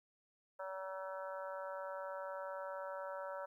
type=harmonic tone; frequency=190.3 Hz; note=F#3; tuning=49 cents sharp; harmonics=3 / 4 / 5 / 6 / 7 / 8 / 9; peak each=-44 / -56 / -48 / -59 / -50 / -54 / -62 dBFS; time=0.59-3.46 s; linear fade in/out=10 ms; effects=13-bit